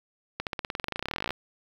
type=accelerating click train; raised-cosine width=0.3 ms; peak=-14 dBFS; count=27; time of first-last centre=0.4-1.307 s; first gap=68 ms; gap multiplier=0.94; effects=7-bit